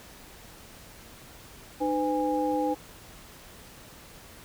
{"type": "tone cluster", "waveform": "sine", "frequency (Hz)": [303.8, 506, 821], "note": ["D#4", "B4", "G#5"], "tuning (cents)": [-41, 42, -20], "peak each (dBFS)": [-28, -29, -29], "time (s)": [1.8, 2.75], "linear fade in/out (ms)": 20, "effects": ["pink hiss -49 dBFS RMS until 4.44 s"]}